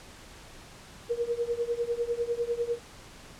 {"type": "tone with tremolo", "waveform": "sine", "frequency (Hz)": 472.9, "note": "A#4", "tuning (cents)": 25, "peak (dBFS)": -23, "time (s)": [1.09, 2.79], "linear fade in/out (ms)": 20, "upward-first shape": "triangle", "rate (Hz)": 10, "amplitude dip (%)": 95, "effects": ["pink hiss -49 dBFS RMS until 3.39 s", "low-pass 9000 Hz 12 dB/octave"]}